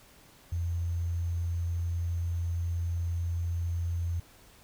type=tone with sample-and-hold; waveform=sine; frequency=85.5 Hz; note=F2; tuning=36 cents flat; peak=-28 dBFS; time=0.52-4.2 s; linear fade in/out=5 ms; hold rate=6300 Hz; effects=pink hiss -57 dBFS RMS until 4.63 s